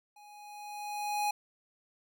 square tone with level ramp, 830.6 Hz, G#5, in tune, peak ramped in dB -54 to -28 dBFS, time 0.16-1.31 s, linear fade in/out 5 ms, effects none

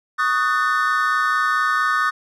triangle chord, D# half-diminished seventh, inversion third, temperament just, 1120.1 / 1244.5 / 1493.4 / 1792.1 Hz, C#6 / D#6 / F#6 / A6, +18 / 0 / +16 / +31 cents, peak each -23 / -18 / -21 / -22 dBFS, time 0.18-2.11 s, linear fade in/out 20 ms, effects none

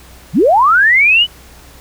sine linear sweep, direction up, 118.4 to 3029 Hz, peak -6 dBFS, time 0.33-1.27 s, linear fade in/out 50 ms, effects added 62 Hz sine -40 dBFS peak until 1.8 s + pink hiss -41 dBFS RMS until 1.8 s

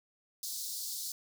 pink high-pass noise, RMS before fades -39 dBFS, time 0.43-1.12 s, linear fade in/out 2 ms, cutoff 4100 Hz, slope 48 dB/octave, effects none

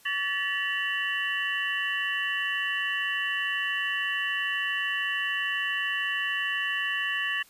sine tone cluster, 1135 / 1747 / 1934 / 2745 / 2974 Hz, C#6 / A6 / B6 / F7 / F#7, +41 / -13 / -37 / -31 / +8 cents, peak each -38 / -29 / -34 / -34 / -34 dBFS, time 0.05-7.43 s, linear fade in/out 10 ms, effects white hiss -57 dBFS RMS until 7.49 s + resampled to 32000 Hz

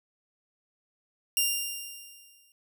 10% pulse tone with exponential decay, 2794 Hz, F7, in tune, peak -13 dBFS, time 1.37-2.52 s, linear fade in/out 1 ms, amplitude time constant 250 ms, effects none

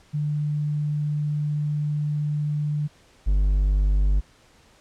sine / triangle tone pair in turn, 148.7 / 49.42 Hz, D3 / G1, +22 / +15 cents, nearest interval octave + perfect fifth, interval 1907 cents, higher first, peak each -22 / -15 dBFS, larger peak second, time 0.13-2.88 / 3.26-4.21 s, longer first, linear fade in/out 20 ms, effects pink hiss -56 dBFS RMS until 4.8 s + low-pass 8000 Hz 12 dB/octave

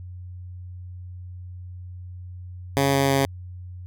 10% pulse tone with pitch steps, 138.59 / 137.71 / 136.84 Hz, C#3 / C#3 / C#3, 0 / -11 / -22 cents, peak -10 dBFS, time 2.77-3.25 s, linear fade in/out 0 ms, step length 160 ms, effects added 90 Hz sine -35 dBFS peak until 3.86 s

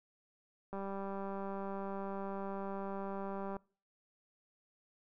click train, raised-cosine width 1 ms, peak -29 dBFS, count 557, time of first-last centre 0.73-3.567 s, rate 196 Hz, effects noise-tail reverb RT60 0.4 s tail -24 dB re dry

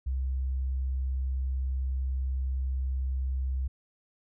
sine tone, 65.41 Hz, C2, in tune, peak -27 dBFS, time 0.06-3.68 s, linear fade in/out 10 ms, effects none

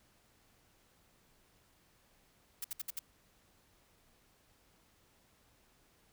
blue noise bursts, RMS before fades -39 dBFS, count 5, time 2.62-2.992 s, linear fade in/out 5 ms, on 24 ms, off 63 ms, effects pink hiss -69 dBFS RMS until 6.12 s

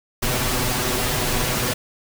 pink noise with comb filter, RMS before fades -22 dBFS, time 0.22-1.74 s, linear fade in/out 10 ms, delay 8 ms, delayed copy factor +0.75, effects none

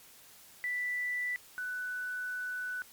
sine tone pair in turn, 1975.5 / 1491.1 Hz, B6 / F#6, 0 / +13 cents, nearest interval perfect fourth, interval 487 cents, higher first, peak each -31 / -34 dBFS, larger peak first, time 0.64-1.36 / 1.58-2.82 s, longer second, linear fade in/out 0 ms, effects white hiss -56 dBFS RMS until 2.92 s + MP3 96 kbps

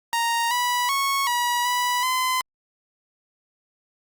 sawtooth tone with pitch steps, 931 / 980 / 1102 / 967 / 983 / 1024 Hz, A#5 / B5 / C#6 / B5 / B5 / C6, -2 / -14 / -11 / -37 / -8 / -38 cents, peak -17 dBFS, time 0.13-2.41 s, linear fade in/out 0 ms, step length 380 ms, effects Opus 48 kbps

